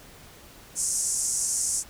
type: band-pass noise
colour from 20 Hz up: white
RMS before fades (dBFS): -27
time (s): 0.75-1.84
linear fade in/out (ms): 50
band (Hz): 5900 to 9500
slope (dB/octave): 48
effects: pink hiss -49 dBFS RMS until 1.89 s